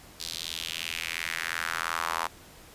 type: tone with high-pass filter sweep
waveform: square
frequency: 41.41 Hz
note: E1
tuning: 9 cents sharp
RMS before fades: -33 dBFS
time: 0.19-2.28 s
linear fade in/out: 20 ms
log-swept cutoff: 4400 to 960 Hz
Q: 2.7
effects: pink hiss -51 dBFS RMS until 2.74 s + resampled to 32000 Hz